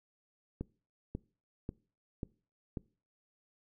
click train, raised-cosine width 3 ms, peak -24 dBFS, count 5, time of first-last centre 0.61-2.772 s, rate 1.85 Hz, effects noise-tail reverb RT60 0.4 s tail -23 dB re dry

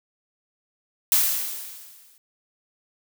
blue noise with exponential decay, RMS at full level -17 dBFS, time 1.12-2.18 s, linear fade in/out 1 ms, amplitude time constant 230 ms, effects none

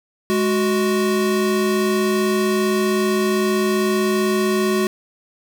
square tone pair together, 209.5 / 370 Hz, G#3 / F#4, +15 / 0 cents, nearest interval minor seventh, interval 985 cents, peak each -21 / -19 dBFS, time 0.3-4.87 s, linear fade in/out 0 ms, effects none

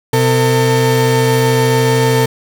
35% pulse tone pair together, 127.71 / 450.4 Hz, C3 / A4, -42 / +40 cents, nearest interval octave + minor seventh, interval 2182 cents, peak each -11 dBFS, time 0.13-2.26 s, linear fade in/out 5 ms, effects none

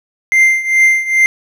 triangle tone with tremolo, 2091 Hz, C7, 2 cents flat, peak -3 dBFS, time 0.32-1.26 s, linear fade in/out 0 ms, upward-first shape triangle, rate 2.4 Hz, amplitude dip 85%, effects none

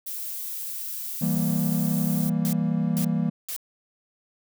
violet noise, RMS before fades -33 dBFS, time 0.06-2.3 s, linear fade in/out 10 ms
triangle chord, E diminished, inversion none, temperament equal, 164.81 / 196 / 233.1 Hz, E3 / G3 / Bb3, 0 / 0 / 0 cents, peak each -23 / -25 / -25 dBFS, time 1.21-3.3 s, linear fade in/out 10 ms
blue noise bursts, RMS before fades -32 dBFS, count 3, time 2.45-3.564 s, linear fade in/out 0 ms, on 78 ms, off 440 ms
effects none

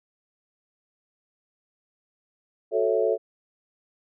sine chord, F# minor seventh, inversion none, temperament equal, 370 / 440 / 554.4 / 659.3 Hz, F#4 / A4 / C#5 / E5, 0 / 0 / 0 / 0 cents, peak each -28 / -23 / -26 / -27 dBFS, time 2.71-3.18 s, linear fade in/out 50 ms, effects none

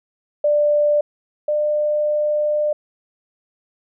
sine tone pair in turn, 591 / 598.9 Hz, D5 / D5, +11 / +34 cents, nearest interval unison, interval 23 cents, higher second, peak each -13 / -16 dBFS, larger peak first, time 0.44-1.01 / 1.48-2.73 s, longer second, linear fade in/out 5 ms, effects none

